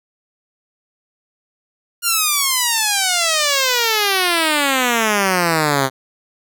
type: exponential sweep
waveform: 5% pulse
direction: down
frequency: 1426 to 130 Hz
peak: -3 dBFS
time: 2.02-5.9 s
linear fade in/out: 50 ms
effects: none